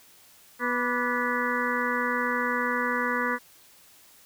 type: harmonic tone with a mistuned harmonic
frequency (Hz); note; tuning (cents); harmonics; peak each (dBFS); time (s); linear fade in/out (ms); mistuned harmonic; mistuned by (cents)
245.6; B3; -9; 1 / 2 / 4 / 5 / 6 / 7 / 8; -32 / -32 / -32 / -32 / -32 / -32 / -32; 0.59-3.39; 50; 5; -75
effects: white hiss -55 dBFS RMS until 4.25 s